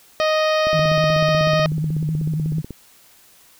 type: harmonic tone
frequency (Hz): 622.3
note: D#5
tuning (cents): 0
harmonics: 1 / 2 / 3 / 4 / 5 / 6 / 7 / 8 / 9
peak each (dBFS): -17 / -23 / -27 / -29 / -31 / -33 / -34 / -35 / -36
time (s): 0.2-1.66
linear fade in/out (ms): 0
type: click train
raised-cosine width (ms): 3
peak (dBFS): -18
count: 34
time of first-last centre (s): 0.67-2.707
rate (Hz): 16.2
type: tone with vibrato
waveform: sine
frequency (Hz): 155.4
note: D#3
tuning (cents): -2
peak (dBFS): -19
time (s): 0.73-2.62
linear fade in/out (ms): 20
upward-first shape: square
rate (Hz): 11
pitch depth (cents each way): 53
effects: white hiss -51 dBFS RMS until 3.59 s